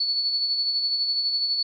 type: tone with tremolo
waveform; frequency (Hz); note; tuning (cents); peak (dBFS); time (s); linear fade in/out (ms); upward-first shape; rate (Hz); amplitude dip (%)
sine; 4435; C#8; 0; -20; 0-1.63; 5; sine; 12; 40
effects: none